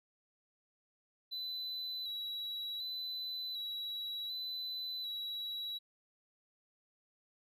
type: tone with vibrato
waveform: triangle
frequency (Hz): 3951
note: B7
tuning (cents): 0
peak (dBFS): -37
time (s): 1.31-5.79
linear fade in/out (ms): 20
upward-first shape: square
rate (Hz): 0.67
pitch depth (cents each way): 25
effects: none